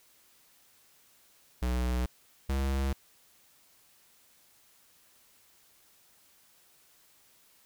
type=tone pair in turn; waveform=square; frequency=61.74 / 67.62 Hz; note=B1 / C#2; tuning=0 / -42 cents; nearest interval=major second; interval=158 cents; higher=second; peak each=-28 dBFS; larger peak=neither; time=1.62-2.06 / 2.49-2.93 s; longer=neither; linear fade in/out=5 ms; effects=white hiss -63 dBFS RMS until 7.65 s